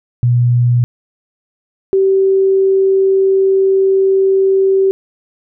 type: tone pair in turn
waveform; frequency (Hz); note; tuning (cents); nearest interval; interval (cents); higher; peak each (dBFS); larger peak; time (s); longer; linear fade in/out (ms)
sine; 121.5 / 385.7; B2 / G4; -28 / -28; octave + minor sixth; 2000; second; -8; neither; 0.23-0.84 / 1.93-4.91; second; 0
effects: none